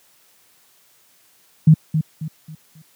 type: tone with echo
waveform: sine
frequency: 156.7 Hz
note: D#3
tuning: 13 cents sharp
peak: -5 dBFS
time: 1.67-1.74 s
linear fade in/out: 5 ms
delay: 270 ms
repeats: 4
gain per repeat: -9 dB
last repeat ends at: 2.82 s
effects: white hiss -56 dBFS RMS until 2.95 s + high-pass 100 Hz 12 dB/octave